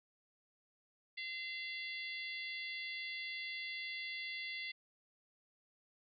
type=harmonic tone with a mistuned harmonic; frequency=686 Hz; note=F5; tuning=31 cents flat; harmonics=3 / 4 / 5 / 6 / 7; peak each=-43 / -49 / -49 / -53 / -51 dBFS; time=1.17-4.72 s; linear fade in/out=10 ms; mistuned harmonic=7; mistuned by=-72 cents; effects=none